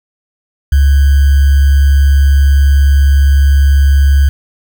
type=tone with sample-and-hold; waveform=sine; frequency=69.7 Hz; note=C#2; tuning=10 cents sharp; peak=-4 dBFS; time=0.72-4.29 s; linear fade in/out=5 ms; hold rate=1575 Hz; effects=none